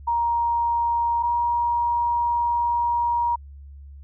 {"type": "tone pair in turn", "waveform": "sine", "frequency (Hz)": [940, 949.3], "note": ["A#5", "A#5"], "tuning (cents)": [14, 31], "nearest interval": "unison", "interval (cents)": 17, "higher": "second", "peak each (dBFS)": [-19, -19], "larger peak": "neither", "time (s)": [[0.07, 1.23], [1.23, 3.36]], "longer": "second", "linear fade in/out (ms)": 10, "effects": ["added 70 Hz sine -39 dBFS peak until 4.03 s"]}